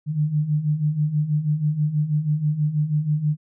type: beating tone pair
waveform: sine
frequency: 146.83 / 153.03 Hz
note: D3 / D#3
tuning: 0 / -28 cents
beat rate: 6.2 Hz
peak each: -25 / -20 dBFS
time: 0.06-3.37 s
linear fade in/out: 50 ms
effects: none